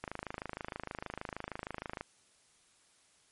click train, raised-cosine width 0.5 ms, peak -23 dBFS, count 53, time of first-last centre 0.04-2.01 s, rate 26.4 Hz, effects white hiss -67 dBFS RMS until 3.31 s + MP3 48 kbps

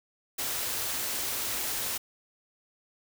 white band-stop noise, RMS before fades -32 dBFS, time 0.38-1.98 s, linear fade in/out 10 ms, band 150 to 210 Hz, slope 96 dB/octave, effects none

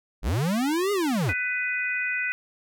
square linear two-way sweep, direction up then down, 36.87 to 418.6 to 63.7 Hz, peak -23 dBFS, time 0.22-1.34 s, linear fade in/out 50 ms, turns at 0.92 s
harmonic tone, 498 Hz, B4, 14 cents sharp, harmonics 3 / 4 / 5, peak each -29 / -29 / -29 dBFS, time 1.29-2.32 s, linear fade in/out 0 ms
effects none

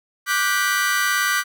40% pulse chord, G major seventh, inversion second, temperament just, 1176 / 1470 / 1568 / 1960 Hz, D6 / F#6 / G6 / B6, +2 / -12 / 0 / -14 cents, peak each -23 dBFS, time 0.26-1.44 s, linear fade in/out 50 ms, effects none

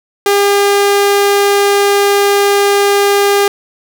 sawtooth tone, 403 Hz, G4, 48 cents sharp, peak -4 dBFS, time 0.26-3.48 s, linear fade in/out 2 ms, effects none

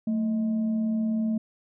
sine tone with frequency modulation, 222.1 Hz, A3, 16 cents sharp, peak -23 dBFS, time 0.07-1.38 s, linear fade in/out 5 ms, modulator 408 Hz, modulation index 0.25, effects none

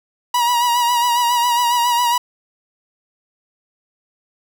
45% pulse tone with vibrato, 962 Hz, B5, 46 cents flat, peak -14 dBFS, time 0.34-2.18 s, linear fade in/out 5 ms, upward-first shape sine, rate 7.3 Hz, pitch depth 41 cents each way, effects none

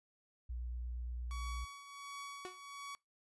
sine tone with vibrato, 60.3 Hz, B1, 41 cents flat, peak -39 dBFS, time 0.49-1.65 s, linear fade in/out 10 ms, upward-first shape square, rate 8.6 Hz, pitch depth 10 cents each way
sawtooth tone with tremolo, 1128 Hz, C#6, 30 cents sharp, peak -40 dBFS, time 1.31-2.95 s, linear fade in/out 0 ms, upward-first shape triangle, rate 1.4 Hz, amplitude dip 65%
sawtooth tone with exponential decay, 366.1 Hz, F#4, 18 cents flat, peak -37 dBFS, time 2.45-2.61 s, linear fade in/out 0 ms, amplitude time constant 33 ms
effects noise-tail reverb RT60 0.2 s tail -24 dB re dry + resampled to 24000 Hz

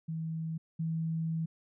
sine tone pair in turn, 161.4 / 162.33 Hz, E3 / E3, -36 / -26 cents, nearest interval unison, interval 10 cents, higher second, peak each -33 / -30 dBFS, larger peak second, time 0.08-0.58 / 0.79-1.46 s, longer second, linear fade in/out 10 ms, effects none

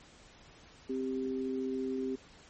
sine tone pair together, 261.6 / 394.1 Hz, C4 / G4, 0 / +9 cents, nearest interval perfect fifth, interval 709 cents, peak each -34 / -35 dBFS, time 0.89-2.16 s, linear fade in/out 10 ms, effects pink hiss -57 dBFS RMS until 2.49 s + MP3 32 kbps

